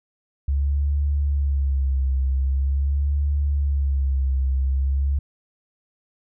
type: tone with vibrato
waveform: sine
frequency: 69 Hz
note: C#2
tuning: 7 cents flat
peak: -18 dBFS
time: 0.48-5.19 s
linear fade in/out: 5 ms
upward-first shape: sine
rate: 0.44 Hz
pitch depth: 71 cents each way
effects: none